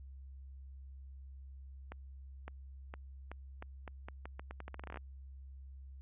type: accelerating click train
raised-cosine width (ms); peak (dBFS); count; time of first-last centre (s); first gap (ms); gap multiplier
0.5; -30; 21; 1.92-4.972; 560; 0.82
effects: added 67 Hz sine -48 dBFS peak until 6.01 s + resampled to 8000 Hz